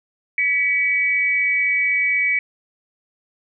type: tone pair together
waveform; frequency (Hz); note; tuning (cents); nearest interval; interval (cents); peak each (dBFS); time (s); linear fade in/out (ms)
sine; 1965 / 2274; B6 / C#7; -9 / +44; minor third; 253; -22 / -17; 0.38-2.39; 2
effects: none